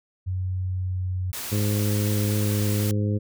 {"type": "tone with pitch glide", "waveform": "sine", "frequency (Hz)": [92.5, 91.97], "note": ["F#2", "F#2"], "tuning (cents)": [0, -10], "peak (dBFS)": -24, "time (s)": [0.26, 1.32], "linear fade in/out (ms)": 20, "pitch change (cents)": -10, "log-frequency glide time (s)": [0.63, 1.02]}
{"type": "noise", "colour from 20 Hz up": "white", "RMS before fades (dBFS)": -33, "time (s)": [1.33, 2.91], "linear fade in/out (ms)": 0}
{"type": "harmonic tone", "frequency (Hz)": 103.83, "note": "G#2", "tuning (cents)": 0, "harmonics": [1, 2, 3, 4, 5], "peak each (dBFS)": [-22, -28, -32, -34, -36], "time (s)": [1.51, 3.19], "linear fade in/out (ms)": 20}
{"effects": []}